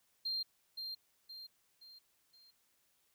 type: tone with echo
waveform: triangle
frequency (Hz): 4186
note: C8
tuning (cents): 0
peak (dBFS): -32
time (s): 0.25-0.43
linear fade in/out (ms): 10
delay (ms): 520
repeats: 4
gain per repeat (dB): -7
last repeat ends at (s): 2.51
effects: tanh soft clip ceiling -32 dBFS + white hiss -75 dBFS RMS until 3.14 s